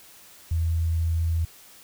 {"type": "tone", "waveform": "sine", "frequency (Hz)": 82.41, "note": "E2", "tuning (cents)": 0, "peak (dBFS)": -21, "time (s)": [0.51, 1.45], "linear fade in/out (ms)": 5, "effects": ["white hiss -50 dBFS RMS until 1.83 s"]}